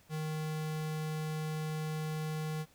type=tone; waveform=square; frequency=155.56 Hz; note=D#3; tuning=in tune; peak=-35 dBFS; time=0.09-2.66 s; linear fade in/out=50 ms; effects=pink hiss -64 dBFS RMS until 2.74 s